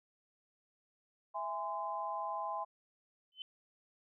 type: chord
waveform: sine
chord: E augmented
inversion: none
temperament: just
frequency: 659.3 / 824.1 / 1030.1 Hz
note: E5 / G#5 / B#5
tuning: 0 / -14 / -27 cents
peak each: -43 / -40 / -39 dBFS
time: 1.34-2.65 s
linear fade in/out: 20 ms
type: tone with exponential growth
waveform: sine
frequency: 3050 Hz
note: G7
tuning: 48 cents flat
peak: -37 dBFS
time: 3.32-3.42 s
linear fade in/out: 1 ms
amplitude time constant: 20 ms
effects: none